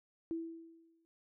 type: tone with exponential decay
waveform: sine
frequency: 329.6 Hz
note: E4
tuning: in tune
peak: -33 dBFS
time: 0.31-1.05 s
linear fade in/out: 0 ms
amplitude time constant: 160 ms
effects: noise-tail reverb RT60 0.1 s tail -23 dB re dry